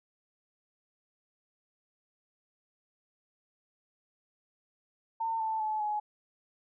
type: tone with pitch steps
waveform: sine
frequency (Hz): 904 / 882.8 / 862.2 / 842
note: A5 / A5 / A5 / G#5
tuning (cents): +47 / +5 / -35 / +24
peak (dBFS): -29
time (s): 5.2-6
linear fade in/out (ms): 10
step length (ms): 200
effects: none